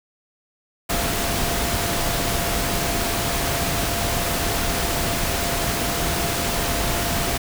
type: tone in noise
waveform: sine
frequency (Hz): 688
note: F5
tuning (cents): -26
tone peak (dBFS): -30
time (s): 0.89-7.38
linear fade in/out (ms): 10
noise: pink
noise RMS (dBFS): -23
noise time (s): 0.89-7.38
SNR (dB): -10
effects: none